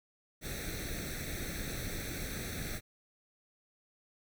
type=noise with comb filter; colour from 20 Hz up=pink; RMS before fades=-39 dBFS; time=0.41-2.81 s; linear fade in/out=50 ms; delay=0.5 ms; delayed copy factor=+0.85; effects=none